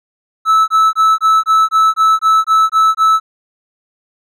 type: tone bursts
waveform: triangle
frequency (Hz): 1307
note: E6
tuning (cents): -15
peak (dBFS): -5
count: 11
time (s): 0.45-3.2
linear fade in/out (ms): 50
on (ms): 230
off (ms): 22
effects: none